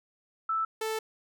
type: tone pair in turn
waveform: sine / sawtooth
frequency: 1318.5 / 440 Hz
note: E6 / A4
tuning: 0 / 0 cents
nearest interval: octave + perfect fifth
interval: 1900 cents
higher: first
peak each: -26 dBFS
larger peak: neither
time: 0.49-0.65 / 0.81-0.99 s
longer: second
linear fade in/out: 5 ms
effects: none